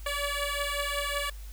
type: beating tone pair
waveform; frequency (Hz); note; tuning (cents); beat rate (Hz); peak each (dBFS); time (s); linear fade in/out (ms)
10% pulse; 570 / 575.4; C#5 / D5; +48 / -36; 5.4; -24; 0.06-1.3; 5
effects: added 50 Hz sine -39 dBFS peak until 1.52 s + white hiss -54 dBFS RMS until 1.52 s